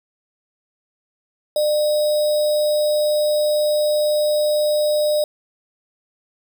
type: tone with sample-and-hold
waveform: sine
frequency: 601 Hz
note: D5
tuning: 40 cents sharp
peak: -15 dBFS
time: 1.56-5.24 s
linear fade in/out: 2 ms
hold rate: 4410 Hz
effects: none